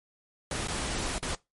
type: noise with dropouts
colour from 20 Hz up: pink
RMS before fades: -32 dBFS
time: 0.51-1.35 s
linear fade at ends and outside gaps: 2 ms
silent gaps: 0.674-0.683 / 1.184-1.227 s
effects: noise-tail reverb RT60 0.2 s tail -21 dB re dry + MP3 48 kbps